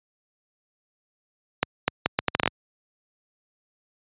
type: accelerating click train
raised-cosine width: 0.3 ms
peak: -3 dBFS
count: 10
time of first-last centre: 1.63-2.476 s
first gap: 250 ms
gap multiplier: 0.72
effects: high-pass 80 Hz 12 dB/octave + resampled to 8000 Hz